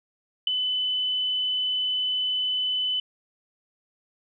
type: tone with ADSR envelope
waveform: sine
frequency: 3011 Hz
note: F#7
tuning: 30 cents sharp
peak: -16 dBFS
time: 0.47-3 s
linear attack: 4 ms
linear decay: 6 ms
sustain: -7 dB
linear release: 4 ms
effects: none